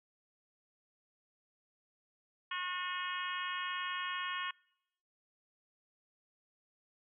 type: harmonic tone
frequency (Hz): 362.1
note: F#4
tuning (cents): -37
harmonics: 3 / 4 / 5 / 6 / 7 / 8 / 9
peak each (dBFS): -40 / -44 / -42 / -48 / -46 / -44 / -47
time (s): 2.51-4.51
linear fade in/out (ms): 5
effects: noise-tail reverb RT60 0.8 s tail -26 dB re dry